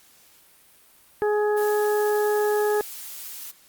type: harmonic tone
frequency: 419.3 Hz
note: G#4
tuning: 17 cents sharp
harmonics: 1 / 2 / 3 / 4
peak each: -20 / -28 / -36 / -33 dBFS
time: 1.22-2.81 s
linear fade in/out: 0 ms
type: noise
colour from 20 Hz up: blue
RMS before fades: -37 dBFS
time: 1.56-3.52 s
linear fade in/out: 20 ms
effects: white hiss -55 dBFS RMS until 3.68 s + Opus 48 kbps